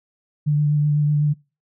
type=tone with vibrato; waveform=sine; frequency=148.2 Hz; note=D3; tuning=16 cents sharp; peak=-15 dBFS; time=0.46-1.34 s; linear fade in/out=20 ms; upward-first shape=triangle; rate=8 Hz; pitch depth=22 cents each way; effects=noise-tail reverb RT60 0.3 s tail -24 dB re dry